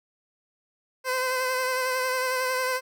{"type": "tone with vibrato", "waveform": "15% pulse", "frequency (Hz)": 513, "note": "C5", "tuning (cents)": -34, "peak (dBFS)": -18, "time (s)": [1.04, 2.81], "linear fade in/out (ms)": 50, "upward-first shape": "sine", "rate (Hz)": 11, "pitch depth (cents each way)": 24, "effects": []}